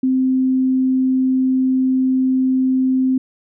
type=tone; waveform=sine; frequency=260 Hz; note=C4; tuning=11 cents flat; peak=-13 dBFS; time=0.03-3.18 s; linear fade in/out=5 ms; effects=none